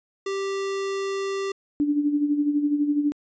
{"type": "tone", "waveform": "square", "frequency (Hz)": 391.8, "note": "G4", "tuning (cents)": -1, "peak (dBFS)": -26, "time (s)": [0.26, 1.52], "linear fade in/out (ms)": 5}
{"type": "tone with tremolo", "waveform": "sine", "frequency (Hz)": 292.3, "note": "D4", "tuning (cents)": -8, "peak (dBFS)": -17, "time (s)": [1.8, 3.12], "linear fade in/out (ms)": 0, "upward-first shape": "sine", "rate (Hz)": 12, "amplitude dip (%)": 60}
{"effects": ["resampled to 16000 Hz"]}